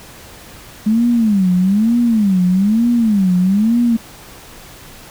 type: tone with vibrato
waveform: sine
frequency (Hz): 207.7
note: G#3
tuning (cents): 0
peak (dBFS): -10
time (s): 0.86-3.97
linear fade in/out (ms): 10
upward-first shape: sine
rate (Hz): 1.1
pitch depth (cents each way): 250
effects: pink hiss -38 dBFS RMS until 5.1 s